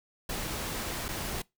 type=noise with dropouts; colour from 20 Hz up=pink; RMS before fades=-35 dBFS; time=0.29-1.42 s; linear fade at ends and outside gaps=5 ms; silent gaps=1.083-1.087 s; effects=noise-tail reverb RT60 0.2 s tail -23 dB re dry